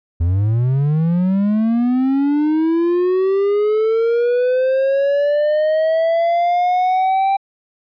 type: linear sweep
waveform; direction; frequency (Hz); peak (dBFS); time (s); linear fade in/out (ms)
triangle; up; 80.7 to 787; -11; 0.2-7.37; 10
effects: resampled to 11025 Hz